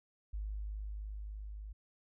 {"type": "tone with level ramp", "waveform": "sine", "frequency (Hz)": 51.7, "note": "G#1", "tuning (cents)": -7, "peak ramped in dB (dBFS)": [-36, -43], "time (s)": [0.33, 1.73], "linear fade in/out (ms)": 10, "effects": []}